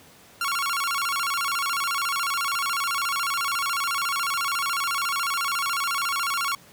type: tone with vibrato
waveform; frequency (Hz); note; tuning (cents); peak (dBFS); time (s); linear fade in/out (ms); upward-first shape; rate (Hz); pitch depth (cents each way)
sawtooth; 1240; D#6; -6; -20; 0.41-6.55; 2; square; 14; 190
effects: pink hiss -51 dBFS RMS until 6.72 s + high-pass 100 Hz 12 dB/octave